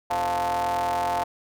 45% pulse ring-modulated tone, 90.3 Hz, F#2, 42 cents flat, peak -20 dBFS, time 0.1-1.24 s, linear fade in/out 10 ms, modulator 792 Hz, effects none

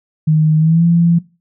sine tone with pitch glide, 155.56 to 169.64 Hz, D#3 to E3, 0 to +50 cents, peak -8 dBFS, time 0.27-1.19 s, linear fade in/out 10 ms, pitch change +150 cents, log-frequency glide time 0.58-0.84 s, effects noise-tail reverb RT60 0.3 s tail -20 dB re dry

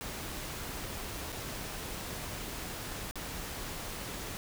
pink noise with dropouts, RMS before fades -40 dBFS, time 0.01-4.37 s, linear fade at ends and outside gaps 0 ms, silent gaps 1.321-1.326 / 3.111-3.156 s, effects none

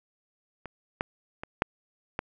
clicks, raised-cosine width 0.5 ms, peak -24 / -12 / -21 / -7 / -14 dBFS, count 5, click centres 0.657 / 1.009 / 1.435 / 1.621 / 2.191 s, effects none

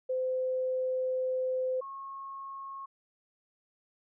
sine tone pair in turn, 514 / 1089.1 Hz, C5 / C#6, -31 / -31 cents, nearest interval octave + minor second, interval 1300 cents, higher second, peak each -28 / -39 dBFS, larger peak first, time 0.09-1.81 / 1.81-2.86 s, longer first, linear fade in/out 10 ms, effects none

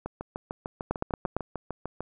two click trains, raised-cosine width 1 ms, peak -13 / -19 dBFS, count 5 / 14, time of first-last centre 0.91-1.366 / 0.06-2.006 s, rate 8.77 / 6.68 Hz, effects none

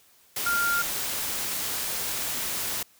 sine tone in noise, 1396.9 Hz, F6, in tune, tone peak -23 dBFS, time 0.46-0.82 s, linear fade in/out 5 ms, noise white, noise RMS -30 dBFS, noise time 0.36-2.83 s, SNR +4 dB, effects white hiss -59 dBFS RMS until 2.99 s

